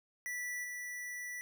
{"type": "tone with level steps", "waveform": "square", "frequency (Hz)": 1963, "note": "B6", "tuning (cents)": -11, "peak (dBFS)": [-38, -41], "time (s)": [0.26, 1.41], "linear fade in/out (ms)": 0, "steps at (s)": 0.63, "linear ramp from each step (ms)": 20, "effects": []}